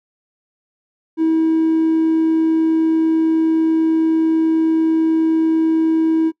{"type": "tone with amplitude modulation", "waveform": "triangle", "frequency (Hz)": 322, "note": "E4", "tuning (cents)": -41, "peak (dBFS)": -8, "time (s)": [1.17, 6.32], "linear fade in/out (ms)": 50, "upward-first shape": "sine", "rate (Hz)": 69.2, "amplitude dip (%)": 25, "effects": ["noise-tail reverb RT60 0.1 s tail -23 dB re dry", "tanh soft clip ceiling -8 dBFS"]}